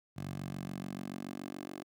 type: tone with high-pass filter sweep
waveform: 10% pulse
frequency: 47 Hz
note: F#1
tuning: 28 cents sharp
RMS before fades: -42 dBFS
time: 0.16-1.84 s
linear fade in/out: 20 ms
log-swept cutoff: 120 to 340 Hz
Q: 2.1
effects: none